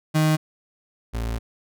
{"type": "tone pair in turn", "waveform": "35% pulse", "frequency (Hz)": [155.56, 56.97], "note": ["D#3", "A#1"], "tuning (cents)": [0, -39], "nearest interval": "octave + perfect fourth", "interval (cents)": 1739, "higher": "first", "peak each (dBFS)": [-15, -23], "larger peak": "first", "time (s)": [[0.14, 0.37], [1.13, 1.39]], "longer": "second", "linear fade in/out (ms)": 20, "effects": []}